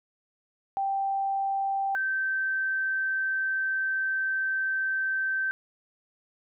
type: tone pair in turn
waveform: sine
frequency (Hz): 784 / 1551.8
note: G5 / G6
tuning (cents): 0 / -18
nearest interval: octave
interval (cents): 1182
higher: second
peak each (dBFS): -25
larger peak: neither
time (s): 0.77-1.95 / 1.95-5.51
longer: second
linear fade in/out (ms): 0
effects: none